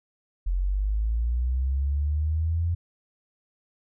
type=linear sweep; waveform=sine; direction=up; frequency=43.19 to 86.4 Hz; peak=-22 dBFS; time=0.46-2.75 s; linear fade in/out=10 ms; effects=none